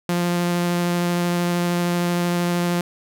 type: tone with vibrato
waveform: sawtooth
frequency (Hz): 174.61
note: F3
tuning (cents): 0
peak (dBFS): -15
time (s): 0.09-2.81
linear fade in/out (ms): 2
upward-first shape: sine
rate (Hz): 13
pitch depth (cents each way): 8
effects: none